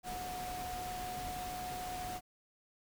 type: tone in noise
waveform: sine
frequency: 729 Hz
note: F#5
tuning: 26 cents flat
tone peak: -40 dBFS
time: 0.03-2.21 s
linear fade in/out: 50 ms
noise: pink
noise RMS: -45 dBFS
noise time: 0.03-2.21 s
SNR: +2 dB
effects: none